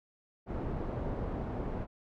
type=low-pass noise; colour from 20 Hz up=pink; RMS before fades=-36 dBFS; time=0.46-1.87 s; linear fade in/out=50 ms; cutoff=750 Hz; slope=12 dB/octave; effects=none